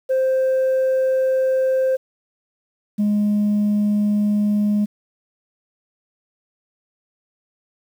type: tone pair in turn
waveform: sine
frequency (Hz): 523.3 / 207.7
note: C5 / G#3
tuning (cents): 0 / 0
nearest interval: octave + major third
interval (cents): 1600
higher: first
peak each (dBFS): -13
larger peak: neither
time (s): 0.09-1.97 / 2.98-4.86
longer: neither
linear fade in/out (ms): 20
effects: tanh soft clip ceiling -14 dBFS + 8-bit